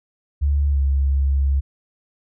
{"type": "tone with pitch glide", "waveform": "sine", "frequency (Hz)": [71.5, 68.75], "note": ["D2", "C#2"], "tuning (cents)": [-46, -14], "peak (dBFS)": -15, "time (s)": [0.41, 1.61], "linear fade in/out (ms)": 20, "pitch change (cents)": -68, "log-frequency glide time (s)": [0.7, 0.79], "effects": []}